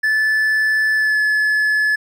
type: tone with pitch glide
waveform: triangle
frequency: 1742 to 1717 Hz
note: A6 to A6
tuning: -18 to -43 cents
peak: -12 dBFS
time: 0.03-1.96 s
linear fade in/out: 10 ms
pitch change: -25 cents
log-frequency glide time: 0.95-1.19 s
effects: none